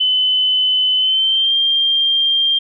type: tone with pitch glide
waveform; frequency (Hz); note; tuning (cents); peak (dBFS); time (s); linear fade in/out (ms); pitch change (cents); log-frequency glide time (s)
sine; 3025 to 3188; F#7 to G7; +38 to +28; -12; 0-2.59; 10; +90; 0.97-1.54
effects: none